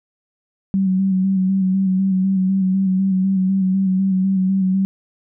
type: tone with vibrato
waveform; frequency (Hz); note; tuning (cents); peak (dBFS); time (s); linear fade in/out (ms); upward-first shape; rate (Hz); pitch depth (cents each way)
sine; 190; F#3; +46; -14; 0.74-4.85; 0; square; 4; 28
effects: none